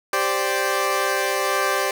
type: chord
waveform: 15% pulse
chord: G suspended fourth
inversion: none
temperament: equal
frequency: 392 / 523.3 / 587.3 Hz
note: G4 / C5 / D5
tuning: 0 / 0 / 0 cents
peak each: -18 dBFS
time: 0.13-1.91 s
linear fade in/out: 2 ms
effects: none